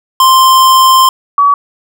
square / sine tone pair in turn, 1046.5 / 1137.5 Hz, C6 / C#6, 0 / +44 cents, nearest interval minor second, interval 144 cents, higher second, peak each -4 dBFS, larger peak neither, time 0.2-1.09 / 1.38-1.54 s, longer first, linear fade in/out 2 ms, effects none

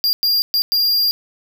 square tone bursts at uneven times, 4794 Hz, D8, 35 cents sharp, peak -14 dBFS, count 4, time 0.04-0.13 / 0.23-0.42 / 0.54-0.62 / 0.72-1.11 s, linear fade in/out 0 ms, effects none

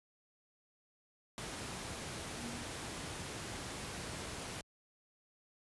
sine tone in noise, 236.8 Hz, A#3, 27 cents sharp, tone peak -47 dBFS, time 2.37-2.63 s, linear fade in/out 0 ms, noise pink, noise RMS -43 dBFS, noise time 1.38-4.61 s, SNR -7 dB, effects high-pass 60 Hz 12 dB/octave + resampled to 24000 Hz

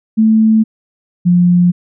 sine tone pair in turn, 219.9 / 176.61 Hz, A3 / F3, -1 / +20 cents, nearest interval major third, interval 379 cents, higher first, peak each -6 dBFS, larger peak neither, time 0.17-0.64 / 1.25-1.72 s, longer neither, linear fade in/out 20 ms, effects none

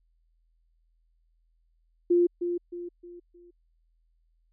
sine tone with echo, 349.2 Hz, F4, in tune, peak -18 dBFS, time 2.1-2.27 s, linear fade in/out 10 ms, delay 310 ms, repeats 4, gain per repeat -8 dB, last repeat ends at 3.51 s, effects added 41 Hz sine -65 dBFS peak until 4.52 s

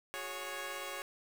10% pulse chord, F# suspended second, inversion none, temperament equal with one note detuned, 363.8 / 415.3 / 554.4 Hz, F#4 / G#4 / C#5, -29 / 0 / 0 cents, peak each -38 / -37 / -33 dBFS, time 0.14-1.02 s, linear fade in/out 0 ms, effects 9-bit

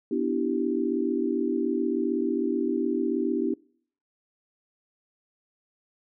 sine chord, E minor seventh, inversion second, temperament equal with one note detuned, 246.9 / 293.7 / 329.6 / 388.8 Hz, B3 / D4 / E4 / G4, 0 / 0 / 0 / -14 cents, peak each -29 dBFS, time 0.11-3.54 s, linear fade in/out 5 ms, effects noise-tail reverb RT60 0.6 s tail -26 dB re dry

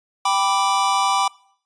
square chord, G major, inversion none, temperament equal, 784 / 987.8 / 1174.7 Hz, G5 / B5 / D6, 0 / 0 / 0 cents, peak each -22 dBFS, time 0.25-1.28 s, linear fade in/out 5 ms, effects noise-tail reverb RT60 0.6 s tail -23 dB re dry + resampled to 22050 Hz

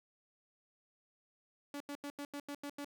sawtooth tone bursts, 286.5 Hz, D4, 43 cents flat, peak -37 dBFS, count 8, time 1.74-2.846 s, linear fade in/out 2 ms, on 63 ms, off 86 ms, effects none

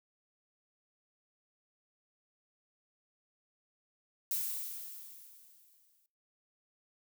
violet noise with exponential decay, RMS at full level -33 dBFS, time 4.31-6.06 s, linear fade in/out 1 ms, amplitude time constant 380 ms, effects noise-tail reverb RT60 0.4 s tail -22 dB re dry

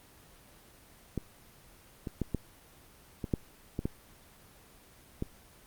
clicks, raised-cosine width 3 ms, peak -19 / -23 / -17 / -17 / -21 / -14 / -19 / -17 / -19 dBFS, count 9, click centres 1.177 / 2.072 / 2.217 / 2.347 / 3.242 / 3.338 / 3.791 / 3.855 / 5.224 s, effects pink hiss -57 dBFS RMS until 5.66 s + Opus 24 kbps

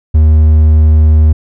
triangle tone with hard clipping, 77.78 Hz, D#2, in tune, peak -4 dBFS, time 0.14-1.33 s, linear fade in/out 10 ms, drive 6 dB, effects none

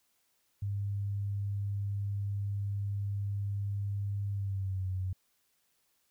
sine tone with pitch glide, 100.6 to 93.32 Hz, G2 to F#2, +45 to +15 cents, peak -31 dBFS, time 0.62-5.13 s, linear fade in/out 5 ms, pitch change -130 cents, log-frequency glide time 4.31-4.88 s, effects white hiss -74 dBFS RMS until 6.1 s

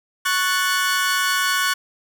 sawtooth chord, F# minor, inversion second, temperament equal, 1108.7 / 1480 / 1760 Hz, C#6 / F#6 / A6, 0 / 0 / 0 cents, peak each -19 / -17 / -23 dBFS, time 0.25-1.74 s, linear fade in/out 10 ms, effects none

